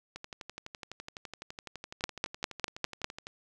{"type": "two click trains", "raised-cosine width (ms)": 0.2, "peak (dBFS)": [-24, -11], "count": [38, 6], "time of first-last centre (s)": [[0.16, 3.269], [2.04, 3.044]], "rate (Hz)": [11.9, 4.98], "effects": []}